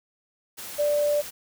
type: tone in noise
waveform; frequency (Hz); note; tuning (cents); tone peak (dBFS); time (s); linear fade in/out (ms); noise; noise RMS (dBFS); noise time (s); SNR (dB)
sine; 587.3; D5; 0; -20; 0.78-1.22; 20; white; -38; 0.57-1.31; +15
effects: none